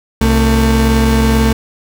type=tone pair together; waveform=35% pulse; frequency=66.6 / 224 Hz; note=C2 / A3; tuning=+31 / +31 cents; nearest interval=octave + major sixth; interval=2100 cents; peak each=-10 dBFS; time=0.21-1.53 s; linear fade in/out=5 ms; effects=none